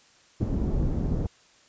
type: low-pass noise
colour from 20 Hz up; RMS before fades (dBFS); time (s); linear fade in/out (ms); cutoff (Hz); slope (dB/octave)
pink; -26; 0.4-1.27; 10; 300; 12
effects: white hiss -58 dBFS RMS until 1.68 s + resampled to 16000 Hz